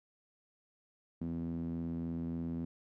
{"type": "tone with band-pass filter", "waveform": "sawtooth", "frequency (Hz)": 83.5, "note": "E2", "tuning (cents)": 23, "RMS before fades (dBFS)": -38, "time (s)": [1.21, 2.65], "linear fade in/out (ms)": 5, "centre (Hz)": 220, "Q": 5.2, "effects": []}